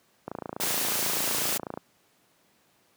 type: click train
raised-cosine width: 1 ms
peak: -19 dBFS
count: 43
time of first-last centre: 0.28-1.775 s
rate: 28.1 Hz
type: noise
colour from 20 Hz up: white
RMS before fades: -28 dBFS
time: 0.6-1.58 s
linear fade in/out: 10 ms
effects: pink hiss -65 dBFS RMS until 2.96 s + high-pass 150 Hz 12 dB/octave